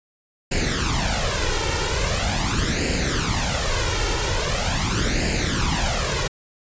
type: noise with flanger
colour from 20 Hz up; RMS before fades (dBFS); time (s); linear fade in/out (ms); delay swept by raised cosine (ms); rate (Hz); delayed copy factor
pink; -22; 0.51-6.28; 10; 0.42 to 2.22; 0.42; +0.7
effects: resampled to 16000 Hz